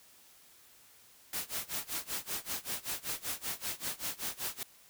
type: noise with tremolo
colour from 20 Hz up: white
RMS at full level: -35 dBFS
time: 1.33-4.63 s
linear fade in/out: 2 ms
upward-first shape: sine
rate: 5.2 Hz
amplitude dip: 95%
effects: white hiss -60 dBFS RMS until 4.89 s